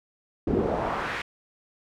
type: noise with band-pass filter sweep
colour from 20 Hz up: brown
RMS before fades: -27 dBFS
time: 0.47-1.22 s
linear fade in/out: 5 ms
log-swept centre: 290 to 2300 Hz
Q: 1.7
effects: none